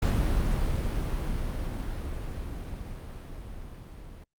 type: noise with level ramp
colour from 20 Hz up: brown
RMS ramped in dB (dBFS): -24 to -44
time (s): 0.02-4.24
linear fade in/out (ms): 5
effects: Opus 48 kbps